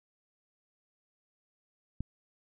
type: click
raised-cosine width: 5 ms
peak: -22 dBFS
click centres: 2.006 s
effects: none